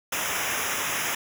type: noise with comb filter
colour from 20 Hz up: pink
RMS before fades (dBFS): -28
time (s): 0.12-1.15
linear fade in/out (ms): 5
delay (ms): 0.23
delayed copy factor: -1
effects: none